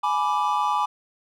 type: chord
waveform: triangle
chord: G# diminished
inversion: none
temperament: equal with one note detuned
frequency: 838.3 / 987.8 / 1174.7 Hz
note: G#5 / B5 / D6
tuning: +16 / 0 / 0 cents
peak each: -23 dBFS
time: 0.03-0.86 s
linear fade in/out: 10 ms
effects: none